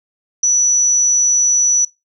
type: tone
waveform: sine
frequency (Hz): 5920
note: F#8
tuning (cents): 0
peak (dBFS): -10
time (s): 0.43-1.85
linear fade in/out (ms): 5
effects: noise-tail reverb RT60 0.2 s tail -20 dB re dry